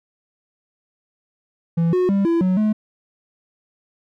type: tone with pitch steps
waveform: triangle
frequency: 167 / 364.5 / 197.9 / 335.7 / 185 / 214.1 Hz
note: E3 / F#4 / G3 / E4 / F#3 / A3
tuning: +23 / -26 / +17 / +32 / 0 / -47 cents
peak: -13 dBFS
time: 1.77-2.73 s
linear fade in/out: 10 ms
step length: 160 ms
effects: none